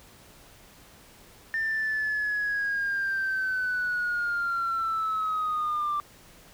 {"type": "linear sweep", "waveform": "sine", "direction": "down", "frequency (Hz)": [1800, 1174.7], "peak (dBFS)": -24, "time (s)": [1.54, 6], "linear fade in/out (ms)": 0, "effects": ["tanh soft clip ceiling -22 dBFS", "pink hiss -53 dBFS RMS until 6.53 s"]}